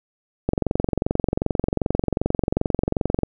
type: click train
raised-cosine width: 2 ms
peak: -6 dBFS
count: 63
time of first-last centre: 0.49-3.233 s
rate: 22.6 Hz
effects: none